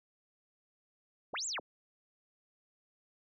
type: linear two-way sweep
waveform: sine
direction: up then down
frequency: 39.14 to 7902 to 39.14 Hz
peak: -35 dBFS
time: 1.33-1.6 s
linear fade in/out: 10 ms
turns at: 1.46 s
effects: none